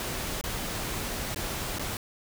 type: noise with dropouts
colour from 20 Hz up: pink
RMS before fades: -33 dBFS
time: 0-1.97 s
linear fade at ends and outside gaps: 1 ms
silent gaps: 0.412-0.439 / 1.346-1.36 / 1.786-1.794 s
effects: none